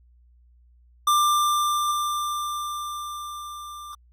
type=tone with level ramp; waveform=square; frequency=1188 Hz; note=D6; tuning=20 cents sharp; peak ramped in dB=-17 to -38 dBFS; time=1.07-3.95 s; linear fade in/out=5 ms; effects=added 60 Hz sine -53 dBFS peak until 4.12 s + AAC 48 kbps